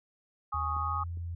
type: chord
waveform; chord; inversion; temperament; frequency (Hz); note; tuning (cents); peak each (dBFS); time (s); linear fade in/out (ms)
sine; Ab suspended fourth; none; just; 830.6 / 1107.5 / 1245.9; Ab5 / Db6 / Eb6; 0 / -2 / +2; -38 / -36 / -32; 0.52-1.04; 10
type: tone with pitch glide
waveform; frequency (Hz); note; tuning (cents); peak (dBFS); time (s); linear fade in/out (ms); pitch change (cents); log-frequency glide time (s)
sine; 80.1 to 85.35; E2 to F2; -49 to -39; -34; 0.54-1.35; 5; +110; 0.71-1
type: clicks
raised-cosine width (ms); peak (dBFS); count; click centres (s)
3; -38 / -41; 2; 0.766 / 1.173
effects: none